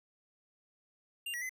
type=tone with pitch steps; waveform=square; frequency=2793 / 1924 / 2034 Hz; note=F7 / B6 / C7; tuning=-1 / -46 / -50 cents; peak=-37 dBFS; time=1.26-1.494 s; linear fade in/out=5 ms; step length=78 ms; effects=none